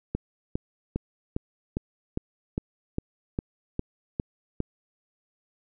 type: click train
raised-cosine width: 3 ms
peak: -14 dBFS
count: 12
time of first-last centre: 0.15-4.603 s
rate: 2.47 Hz
effects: none